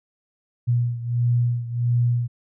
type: beating tone pair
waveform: sine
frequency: 119.9 / 121.4 Hz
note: A#2 / B2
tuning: +49 / -29 cents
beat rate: 1.5 Hz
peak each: -20 / -24 dBFS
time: 0.67-2.28 s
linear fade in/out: 20 ms
effects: none